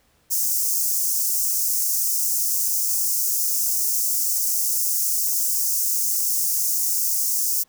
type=high-pass noise; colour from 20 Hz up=white; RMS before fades=-22 dBFS; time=0.3-7.64 s; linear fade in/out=20 ms; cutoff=5400 Hz; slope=48 dB/octave; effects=pink hiss -62 dBFS RMS until 7.68 s